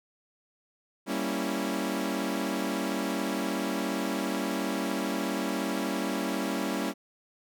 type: chord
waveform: sawtooth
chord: G diminished seventh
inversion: none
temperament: equal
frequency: 196 / 233.1 / 277.2 / 329.6 Hz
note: G3 / Bb3 / Db4 / Fb4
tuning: 0 / 0 / 0 / 0 cents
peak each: -30 / -31 / -29 / -31 dBFS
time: 1.06-6.94 s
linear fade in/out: 50 ms
effects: none